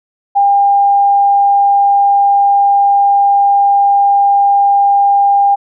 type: tone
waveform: sine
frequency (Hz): 802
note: G5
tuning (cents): +39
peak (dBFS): -6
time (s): 0.35-5.56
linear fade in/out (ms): 20
effects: none